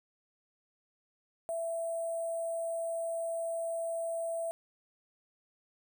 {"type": "tone with sample-and-hold", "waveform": "sine", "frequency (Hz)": 666, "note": "E5", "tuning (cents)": 18, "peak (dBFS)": -32, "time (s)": [1.49, 4.51], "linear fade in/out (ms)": 0, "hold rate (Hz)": 8820, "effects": []}